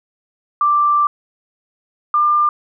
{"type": "tone pair in turn", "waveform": "sine", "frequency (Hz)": [1177, 1196.9], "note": ["D6", "D6"], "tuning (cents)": [3, 32], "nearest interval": "unison", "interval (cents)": 29, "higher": "second", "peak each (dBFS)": -11, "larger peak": "neither", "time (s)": [[0.61, 1.07], [2.14, 2.49]], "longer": "first", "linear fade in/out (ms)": 2, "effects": []}